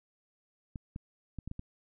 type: clicks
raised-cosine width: 5 ms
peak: -27 dBFS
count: 6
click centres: 0.758 / 0.961 / 1.387 / 1.476 / 1.514 / 1.594 s
effects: none